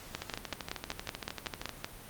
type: two click trains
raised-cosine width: 0.2 ms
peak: -19 / -16 dBFS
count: 20 / 10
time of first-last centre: 0.22-1.693 / 0.15-1.845 s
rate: 12.9 / 5.31 Hz
effects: pink hiss -49 dBFS RMS until 2.09 s + Opus 48 kbps